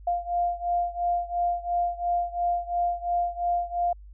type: beating tone pair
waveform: sine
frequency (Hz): 698.5 / 701.4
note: F5 / F5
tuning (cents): 0 / +7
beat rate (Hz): 2.9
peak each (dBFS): -26 / -28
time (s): 0.07-3.93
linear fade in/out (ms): 5
effects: added 50 Hz sine -43 dBFS peak until 4.13 s